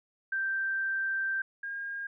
sine tone pair in turn, 1568 / 1617.7 Hz, G6 / G#6, 0 / -46 cents, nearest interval minor second, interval 54 cents, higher second, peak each -28 / -34 dBFS, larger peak first, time 0.32-1.42 / 1.63-2.07 s, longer first, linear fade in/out 5 ms, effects none

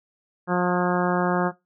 harmonic tone with a mistuned harmonic, 178.5 Hz, F3, 38 cents sharp, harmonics 1 / 2 / 3 / 4 / 5 / 6 / 7 / 8 / 9, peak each -23 / -26 / -28 / -29 / -30 / -31 / -31 / -32 / -33 dBFS, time 0.47-1.52 s, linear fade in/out 50 ms, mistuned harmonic 9, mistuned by +23 cents, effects noise-tail reverb RT60 0.2 s tail -19 dB re dry

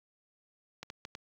clicks, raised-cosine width 0.2 ms, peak -23 dBFS, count 4, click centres 0.83 / 0.901 / 1.051 / 1.151 s, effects high-pass 60 Hz 12 dB/octave + 10-bit

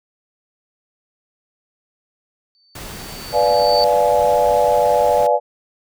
sine tone with exponential growth, 4546 Hz, C#8, 43 cents sharp, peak -17 dBFS, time 2.55-3.84 s, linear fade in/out 0 ms, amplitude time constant 280 ms
pink noise, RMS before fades -33 dBFS, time 2.75-5.27 s, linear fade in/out 5 ms
sine chord, B diminished seventh, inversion none, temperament equal with one note detuned, 493.9 / 587.3 / 698.5 / 847.1 Hz, B4 / D5 / F5 / Ab5, 0 / 0 / 0 / +34 cents, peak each -18 / -16 / -19 / -18 dBFS, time 3.32-5.4 s, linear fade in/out 50 ms
effects none

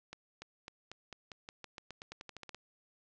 accelerating click train, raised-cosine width 0.2 ms, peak -28 dBFS, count 18, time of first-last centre 0.13-2.546 s, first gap 290 ms, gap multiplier 0.9, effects low-pass 7000 Hz 12 dB/octave

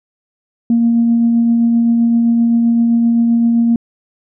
sine tone with tremolo, 233.1 Hz, A#3, in tune, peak -7 dBFS, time 0.7-3.76 s, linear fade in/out 2 ms, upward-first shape triangle, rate 7.7 Hz, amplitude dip 25%, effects tanh soft clip ceiling -4 dBFS

